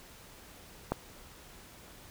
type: click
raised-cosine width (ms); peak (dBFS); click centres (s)
1; -15; 0.92
effects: pink hiss -53 dBFS RMS until 2.1 s